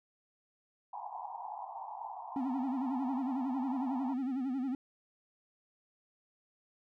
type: band-pass noise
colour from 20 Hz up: pink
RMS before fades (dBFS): -43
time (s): 0.93-4.14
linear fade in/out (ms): 5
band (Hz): 720 to 1000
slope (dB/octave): 96
type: tone with vibrato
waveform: triangle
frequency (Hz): 261.6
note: C4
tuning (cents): 0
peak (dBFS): -30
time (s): 2.36-4.75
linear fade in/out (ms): 2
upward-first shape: sine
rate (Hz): 11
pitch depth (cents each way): 110
effects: none